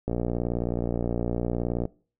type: click train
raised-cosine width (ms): 2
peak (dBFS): -14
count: 106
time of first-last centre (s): 0.08-1.854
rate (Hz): 59.2
effects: noise-tail reverb RT60 0.4 s tail -22 dB re dry